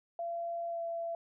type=tone with pitch glide; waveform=sine; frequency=681 to 673.2 Hz; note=F5 to E5; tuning=-44 to +36 cents; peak=-34 dBFS; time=0.19-1.15 s; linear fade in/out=2 ms; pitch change=-20 cents; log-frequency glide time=0.69-0.8 s; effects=none